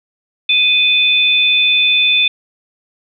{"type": "tone pair together", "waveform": "sine", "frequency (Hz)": [2492, 3527], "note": ["D#7", "A7"], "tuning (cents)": [2, 3], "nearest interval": "tritone", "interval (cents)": 601, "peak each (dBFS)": -12, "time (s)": [0.49, 2.28], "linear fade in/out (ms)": 5, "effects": []}